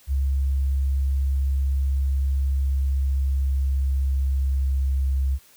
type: tone with pitch glide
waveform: sine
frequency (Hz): 68 to 67.22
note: C#2 to C2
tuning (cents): -33 to +47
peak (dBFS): -19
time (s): 0.07-5.39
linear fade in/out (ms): 50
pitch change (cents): -20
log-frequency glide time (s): 2.36-5.09
effects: white hiss -54 dBFS RMS until 5.56 s